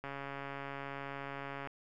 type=click train; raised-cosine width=0.5 ms; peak=-27 dBFS; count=228; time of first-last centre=0.04-1.673 s; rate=139 Hz; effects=none